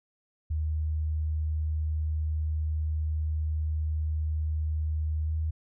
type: tone with pitch glide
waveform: sine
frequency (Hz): 77.5 to 78.76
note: D#2 to D#2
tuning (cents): -6 to +22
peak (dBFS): -26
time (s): 0.5-5.51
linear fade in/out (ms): 10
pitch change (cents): +28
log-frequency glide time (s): 5.25-5.33
effects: none